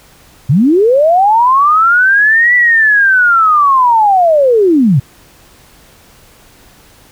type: linear two-way sweep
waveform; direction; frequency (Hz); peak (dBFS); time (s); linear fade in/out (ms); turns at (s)
sine; up then down; 116.6 to 1975.5 to 116.6; -5; 0.49-5; 10; 2.55
effects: pink hiss -43 dBFS RMS until 7.11 s